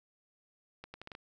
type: accelerating click train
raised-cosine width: 0.3 ms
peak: -29 dBFS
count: 6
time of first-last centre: 0.84-1.151 s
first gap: 100 ms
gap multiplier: 0.76
effects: none